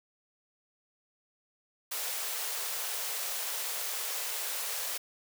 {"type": "high-pass noise", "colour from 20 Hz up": "white", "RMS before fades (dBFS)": -35, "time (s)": [1.91, 4.98], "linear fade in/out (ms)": 10, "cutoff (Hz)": 410, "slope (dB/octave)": 96, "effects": []}